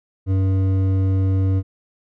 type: tone with hard clipping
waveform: sine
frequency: 95.4 Hz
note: G2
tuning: 47 cents flat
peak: -17 dBFS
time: 0.26-1.63 s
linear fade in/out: 50 ms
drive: 9 dB
effects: none